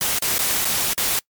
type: noise with dropouts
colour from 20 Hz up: white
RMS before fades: -21 dBFS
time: 0.01-1.19 s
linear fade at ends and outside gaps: 1 ms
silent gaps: 0.187-0.222 / 0.381-0.39 / 0.647-0.652 / 0.934-0.978 s
effects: noise-tail reverb RT60 0.1 s tail -25 dB re dry + MP3 96 kbps